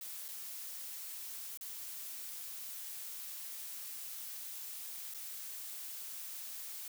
blue noise with dropouts, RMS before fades -45 dBFS, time 0.01-6.88 s, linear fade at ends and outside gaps 2 ms, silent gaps 0.282-0.286 / 1.574-1.61 / 5.139-5.145 s, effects none

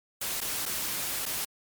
white noise with dropouts, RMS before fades -32 dBFS, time 0.21-1.45 s, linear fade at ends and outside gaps 5 ms, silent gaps 0.406-0.413 / 0.656-0.66 / 1.256-1.261 s, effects MP3 96 kbps

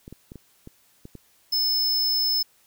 clicks, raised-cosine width 3 ms, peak -27 dBFS, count 7, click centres 0.079 / 0.126 / 0.319 / 0.357 / 0.674 / 1.054 / 1.153 s
square tone, 5230 Hz, E8, 15 cents flat, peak -21 dBFS, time 1.52-2.43 s, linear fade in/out 10 ms
effects white hiss -61 dBFS RMS until 2.66 s

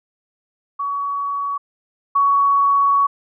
sine tone pair in turn, 1128 / 1120.9 Hz, C#6 / C#6, +30 / +19 cents, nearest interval unison, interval 11 cents, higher first, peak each -20 / -12 dBFS, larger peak second, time 0.79-1.58 / 2.15-3.07 s, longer second, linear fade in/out 10 ms, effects none

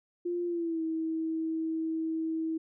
sine tone with pitch glide, 349.2 to 322.1 Hz, F4 to E4, 0 to -40 cents, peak -29 dBFS, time 0.25-2.58 s, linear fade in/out 10 ms, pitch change -140 cents, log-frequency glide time 0.46-0.82 s, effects none

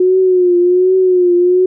sine tone with vibrato, 363.3 Hz, F#4, 32 cents flat, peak -7 dBFS, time 0-1.66 s, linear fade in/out 5 ms, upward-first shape triangle, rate 1.3 Hz, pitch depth 67 cents each way, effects none

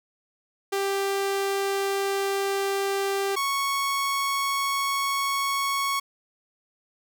sawtooth tone pair in turn, 393.9 / 1106.7 Hz, G4 / C#6, +8 / -3 cents, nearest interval octave + tritone, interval 1789 cents, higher second, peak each -20 dBFS, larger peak neither, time 0.72-3.36 / 3.36-6 s, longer neither, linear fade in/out 10 ms, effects none

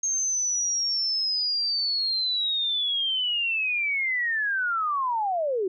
sine linear sweep, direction down, 6440 to 354.5 Hz, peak -23 dBFS, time 0.03-5.68 s, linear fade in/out 5 ms, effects none

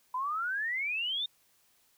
sine exponential sweep, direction up, 987.8 to 3691 Hz, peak -30 dBFS, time 0.14-1.26 s, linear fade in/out 5 ms, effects white hiss -68 dBFS RMS until 1.97 s

